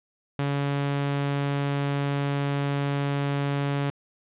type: tone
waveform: sawtooth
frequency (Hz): 141.4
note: C#3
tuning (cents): +35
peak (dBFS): -20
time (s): 0.39-3.9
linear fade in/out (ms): 0
effects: resampled to 8000 Hz + 10-bit